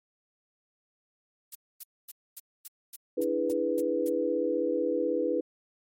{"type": "noise bursts", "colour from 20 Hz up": "violet", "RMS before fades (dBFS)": -39, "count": 10, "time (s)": [1.52, 4.09], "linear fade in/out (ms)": 5, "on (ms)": 32, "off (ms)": 250}
{"type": "chord", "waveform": "sine", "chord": "E dominant seventh", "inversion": "third", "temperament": "equal", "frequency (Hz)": [293.7, 329.6, 415.3, 493.9], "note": ["D4", "E4", "G#4", "B4"], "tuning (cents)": [0, 0, 0, 0], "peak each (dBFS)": [-33, -31, -33, -28], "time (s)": [3.17, 5.41], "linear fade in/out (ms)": 10}
{"effects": ["MP3 64 kbps"]}